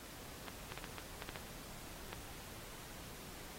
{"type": "clicks", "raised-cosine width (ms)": 0.3, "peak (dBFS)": -27, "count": 9, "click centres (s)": [0.483, 0.721, 0.776, 0.842, 0.983, 1.222, 1.291, 1.358, 2.13], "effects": ["pink hiss -52 dBFS RMS until 3.58 s", "AAC 48 kbps"]}